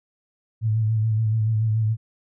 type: tone with vibrato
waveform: sine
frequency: 110 Hz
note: A2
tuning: in tune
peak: -18 dBFS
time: 0.61-1.97 s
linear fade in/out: 50 ms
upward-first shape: sine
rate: 7 Hz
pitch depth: 42 cents each way
effects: none